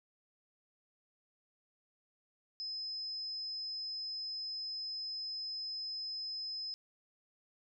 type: tone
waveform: sine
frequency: 5100 Hz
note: D#8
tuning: 42 cents sharp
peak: -38 dBFS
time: 2.6-6.74 s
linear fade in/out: 0 ms
effects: none